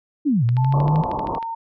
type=linear two-way sweep; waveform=sine; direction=down then up; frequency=314.2 to 115 to 160.2 Hz; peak=-15 dBFS; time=0.25-1.03 s; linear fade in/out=20 ms; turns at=0.44 s
type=click train; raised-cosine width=0.3 ms; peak=-20 dBFS; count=13; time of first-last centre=0.49-1.427 s; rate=12.8 Hz
type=tone with pitch glide; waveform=sine; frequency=878 to 912.6 Hz; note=A5 to A#5; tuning=-4 to -37 cents; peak=-25 dBFS; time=0.57-1.55 s; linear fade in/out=10 ms; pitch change=+67 cents; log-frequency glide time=1.22-1.27 s
type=low-pass noise; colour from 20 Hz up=white; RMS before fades=-27 dBFS; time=0.73-1.39 s; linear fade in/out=10 ms; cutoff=1100 Hz; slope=96 dB/octave
effects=none